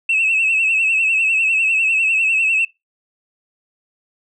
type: tone with vibrato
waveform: sine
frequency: 2637 Hz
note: E7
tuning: in tune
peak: -12 dBFS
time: 0.09-2.65 s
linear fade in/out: 5 ms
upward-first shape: triangle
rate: 10 Hz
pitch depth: 78 cents each way
effects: noise-tail reverb RT60 0.2 s tail -23 dB re dry + tanh soft clip ceiling -10 dBFS